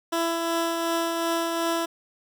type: tone with tremolo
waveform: 15% pulse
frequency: 333.7 Hz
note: E4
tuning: 21 cents sharp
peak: -16 dBFS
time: 0.12-1.86 s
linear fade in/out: 10 ms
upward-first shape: triangle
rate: 2.7 Hz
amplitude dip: 35%
effects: none